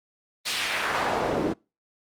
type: noise with band-pass filter sweep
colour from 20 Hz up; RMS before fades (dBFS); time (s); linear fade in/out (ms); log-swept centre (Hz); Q
pink; -26; 0.45-1.54; 20; 4400 to 280; 1.3
effects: noise-tail reverb RT60 0.3 s tail -26 dB re dry + Opus 32 kbps